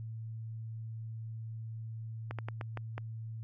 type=slowing click train; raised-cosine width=0.5 ms; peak=-24 dBFS; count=6; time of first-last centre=2.31-2.98 s; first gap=77 ms; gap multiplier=1.28; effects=added 112 Hz sine -39 dBFS peak until 3.43 s